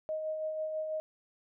sine tone with tremolo, 625 Hz, D#5, 8 cents sharp, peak -31 dBFS, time 0.09-1 s, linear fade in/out 0 ms, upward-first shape sine, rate 6.1 Hz, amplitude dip 35%, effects none

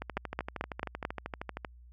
two click trains, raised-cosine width 0.5 ms, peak -16 / -21 dBFS, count 5 / 22, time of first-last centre 0.17-1.051 / 0.02-1.648 s, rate 4.54 / 12.9 Hz, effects added 60 Hz sine -51 dBFS peak until 1.92 s

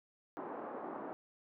pink band-pass noise, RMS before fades -44 dBFS, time 0.37-1.13 s, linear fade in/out 0 ms, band 260 to 1200 Hz, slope 24 dB/octave, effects none

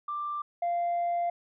sine tone pair in turn, 1181 / 693.6 Hz, D6 / F5, +9 / -12 cents, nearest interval major sixth, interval 921 cents, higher first, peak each -30 / -24 dBFS, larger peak second, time 0.08-0.42 / 0.62-1.3 s, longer second, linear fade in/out 5 ms, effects tanh soft clip ceiling -24 dBFS

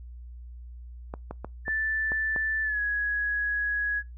clicks, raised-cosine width 1 ms, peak -21 dBFS, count 6, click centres 1.139 / 1.31 / 1.446 / 1.681 / 2.119 / 2.362 s
sine tone with pitch glide, 1760 to 1669.9 Hz, A6 to G#6, 0 to +9 cents, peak -25 dBFS, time 1.65-4.03 s, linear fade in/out 50 ms, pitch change -91 cents, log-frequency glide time 2.63-2.8 s
effects noise-tail reverb RT60 0.2 s tail -25 dB re dry + added 60 Hz sine -40 dBFS peak until 4.17 s

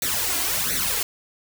white noise with flanger, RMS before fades -24 dBFS, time 0.02-1.03 s, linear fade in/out 2 ms, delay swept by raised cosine 0.48 to 2.98 ms, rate 1.4 Hz, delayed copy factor +0.8, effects none

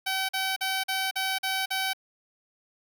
10% pulse tone bursts, 765 Hz, G5, 42 cents flat, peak -18 dBFS, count 7, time 0.06-1.934 s, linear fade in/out 10 ms, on 230 ms, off 44 ms, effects none

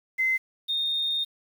sine tone pair in turn, 2062 / 3674 Hz, C7 / A#7, -26 / -26 cents, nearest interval minor seventh, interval 1000 cents, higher second, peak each -21 / -24 dBFS, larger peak first, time 0.18-0.38 / 0.68-1.25 s, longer second, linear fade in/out 20 ms, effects 8-bit

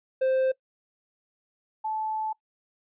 triangle / sine tone pair in turn, 523.3 / 870.2 Hz, C5 / A5, 0 / -19 cents, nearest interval major sixth, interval 881 cents, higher second, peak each -19 / -27 dBFS, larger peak first, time 0.21-0.52 / 1.84-2.33 s, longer second, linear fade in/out 10 ms, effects noise-tail reverb RT60 0.1 s tail -21 dB re dry + resampled to 8000 Hz

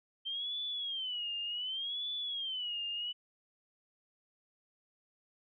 sine tone with vibrato, 3123 Hz, G7, 7 cents flat, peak -35 dBFS, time 0.25-3.13 s, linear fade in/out 20 ms, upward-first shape sine, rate 0.67 Hz, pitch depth 180 cents each way, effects none

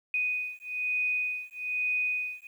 sine beating tone pair, 2489 / 2490.1 Hz, D#7 / D#7, 0 / +1 cents, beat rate 1.1 Hz, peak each -31 dBFS, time 0.14-2.47 s, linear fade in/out 2 ms, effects 10-bit

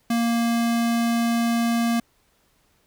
square tone, 233.1 Hz, A#3, in tune, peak -20 dBFS, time 0.1-2 s, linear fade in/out 5 ms, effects pink hiss -64 dBFS RMS until 2.86 s

